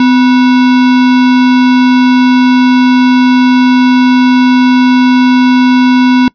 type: tone with sample-and-hold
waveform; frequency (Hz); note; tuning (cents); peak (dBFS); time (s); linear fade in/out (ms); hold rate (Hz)
sine; 253.7; B3; +47; -3; 0-6.28; 2; 1225
effects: noise-tail reverb RT60 0.1 s tail -23 dB re dry + resampled to 11025 Hz